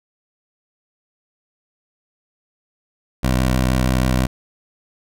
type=tone with vibrato; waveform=15% pulse; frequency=63.6 Hz; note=C2; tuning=48 cents flat; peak=-9 dBFS; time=3.23-4.27 s; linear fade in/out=10 ms; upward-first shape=square; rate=6.3 Hz; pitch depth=17 cents each way; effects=none